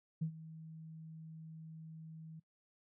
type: tone with ADSR envelope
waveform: sine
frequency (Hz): 160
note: D#3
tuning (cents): +49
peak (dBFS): -31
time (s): 0.21-2.4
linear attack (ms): 12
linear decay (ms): 87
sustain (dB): -17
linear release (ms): 10
effects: noise-tail reverb RT60 0.1 s tail -21 dB re dry + tanh soft clip ceiling -27 dBFS